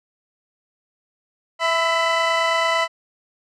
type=tone pair together; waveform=20% pulse; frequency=659.3 / 1003.4 Hz; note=E5 / B5; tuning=0 / +27 cents; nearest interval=perfect fifth; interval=727 cents; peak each=-15 dBFS; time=1.59-2.88 s; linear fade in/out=50 ms; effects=low-pass 5000 Hz 12 dB/octave